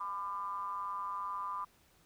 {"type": "ring-modulated tone", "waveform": "triangle", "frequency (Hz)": 94.4, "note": "F#2", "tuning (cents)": 35, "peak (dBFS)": -31, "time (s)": [0, 1.65], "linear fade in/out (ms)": 10, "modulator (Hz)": 1100, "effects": ["pink hiss -67 dBFS RMS until 2.05 s"]}